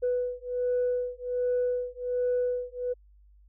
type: beating tone pair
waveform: sine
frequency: 493.9 / 495.2 Hz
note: B4 / B4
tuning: 0 / +5 cents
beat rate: 1.3 Hz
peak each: -28 dBFS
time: 0.02-2.94 s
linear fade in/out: 20 ms
effects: tanh soft clip ceiling -20 dBFS + added 50 Hz sine -54 dBFS peak until 3.48 s